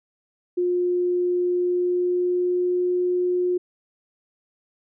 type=tone with pitch glide; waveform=sine; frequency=356.4 to 359.1 Hz; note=F4 to F4; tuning=+35 to +48 cents; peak=-19 dBFS; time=0.57-3.58 s; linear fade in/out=10 ms; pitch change=+13 cents; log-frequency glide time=1.55-2.9 s; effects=none